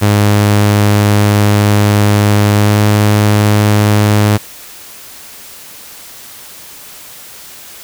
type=tone with pitch glide; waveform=sawtooth; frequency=103.4 to 104.6 Hz; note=G#2 to G#2; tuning=-7 to +13 cents; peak=-3 dBFS; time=0.01-4.38 s; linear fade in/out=20 ms; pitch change=+20 cents; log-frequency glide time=2.54-2.79 s; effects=white hiss -33 dBFS RMS until 7.83 s